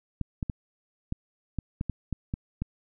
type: clicks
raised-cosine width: 5 ms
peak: -17 dBFS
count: 10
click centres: 0.213 / 0.428 / 0.498 / 1.124 / 1.587 / 1.811 / 1.897 / 2.127 / 2.339 / 2.62 s
effects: none